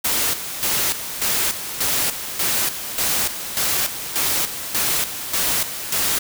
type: noise with tremolo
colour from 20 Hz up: white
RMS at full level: -20 dBFS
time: 0.04-6.19 s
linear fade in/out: 10 ms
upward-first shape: square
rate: 1.7 Hz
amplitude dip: 65%
effects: none